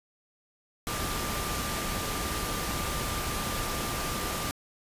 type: tone in noise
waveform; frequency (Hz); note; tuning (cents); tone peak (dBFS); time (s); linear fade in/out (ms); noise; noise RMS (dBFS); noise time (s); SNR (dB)
sine; 1191; D6; +24; -38; 0.87-4.51; 0; pink; -32; 0.87-4.51; -9
effects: resampled to 32000 Hz